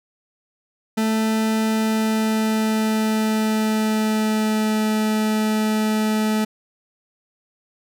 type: tone with pitch glide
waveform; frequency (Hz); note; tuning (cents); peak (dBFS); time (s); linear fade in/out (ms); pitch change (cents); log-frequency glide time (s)
40% pulse; 220 to 216; A3 to A3; 0 to -32; -17; 0.97-6.45; 10; -32; 1.66-4.8
effects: none